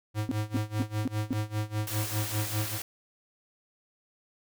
square tone with tremolo, 106.5 Hz, G#2, 44 cents sharp, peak -27 dBFS, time 0.14-2.79 s, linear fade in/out 50 ms, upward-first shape sine, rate 5 Hz, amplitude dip 90%
sine tone bursts, 261.6 Hz, C4, in tune, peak -25 dBFS, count 5, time 0.29-1.33 s, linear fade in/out 0 ms, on 24 ms, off 230 ms
white noise, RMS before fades -36 dBFS, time 1.87-2.82 s, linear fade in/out 2 ms
effects none

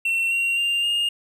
triangle tone with pitch steps, 2711 / 2750 / 2790 / 2831 Hz, E7 / F7 / F7 / F7, +48 / -27 / -2 / +23 cents, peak -18 dBFS, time 0.05-1.09 s, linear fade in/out 5 ms, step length 260 ms, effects none

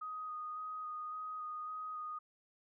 sine tone with vibrato, 1245 Hz, D#6, 1 cent sharp, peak -40 dBFS, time 0.01-2.19 s, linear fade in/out 10 ms, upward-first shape square, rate 1.8 Hz, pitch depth 12 cents each way, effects none

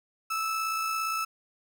35% pulse tone with amplitude modulation, 1311 Hz, E6, 10 cents flat, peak -25 dBFS, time 0.3-1.25 s, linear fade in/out 10 ms, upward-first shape sine, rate 57.5 Hz, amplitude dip 30%, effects none

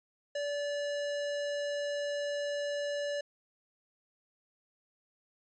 square tone, 578 Hz, D5, 28 cents flat, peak -33 dBFS, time 0.35-3.21 s, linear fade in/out 5 ms, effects resampled to 16000 Hz

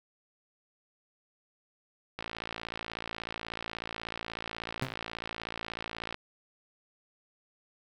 click train, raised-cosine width 0.3 ms, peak -20 dBFS, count 224, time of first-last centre 2.19-6.144 s, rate 56.4 Hz
sawtooth tone with exponential decay, 131 Hz, C3, 2 cents sharp, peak -23 dBFS, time 4.82-4.94 s, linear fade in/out 2 ms, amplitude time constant 26 ms
effects none

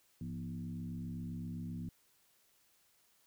sine tone with frequency modulation, 169.8 Hz, F3, 48 cents flat, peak -39 dBFS, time 0.21-1.89 s, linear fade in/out 2 ms, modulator 67.7 Hz, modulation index 1.2, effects white hiss -71 dBFS RMS until 3.26 s

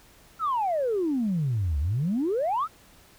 sine exponential two-way sweep, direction down then up, 1381 to 68.3 to 1381 Hz, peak -22 dBFS, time 0.39-2.68 s, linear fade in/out 50 ms, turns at 1.79 s, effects tanh soft clip ceiling -19 dBFS + pink hiss -55 dBFS RMS until 3.18 s

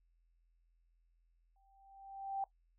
sine tone with exponential growth, 783 Hz, G5, 2 cents flat, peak -33 dBFS, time 1.56-2.44 s, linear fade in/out 2 ms, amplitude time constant 190 ms, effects noise-tail reverb RT60 0.1 s tail -18 dB re dry + added 42 Hz sine -70 dBFS peak until 2.78 s

